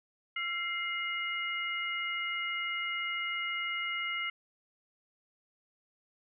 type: tone cluster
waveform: sine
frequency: 1357 / 2102 / 2884 Hz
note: E6 / C7 / F#7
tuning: +50 / +7 / -45 cents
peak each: -39 / -34 / -38 dBFS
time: 0.36-4.3 s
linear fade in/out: 5 ms
effects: none